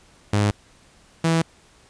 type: tone pair in turn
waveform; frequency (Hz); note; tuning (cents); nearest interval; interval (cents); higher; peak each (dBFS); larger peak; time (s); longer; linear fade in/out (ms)
sawtooth; 103.4 / 164.14; G#2 / E3; -7 / -7; minor sixth; 800; second; -13; neither; 0.33-0.51 / 1.24-1.42; neither; 5
effects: pink hiss -54 dBFS RMS until 1.89 s + resampled to 22050 Hz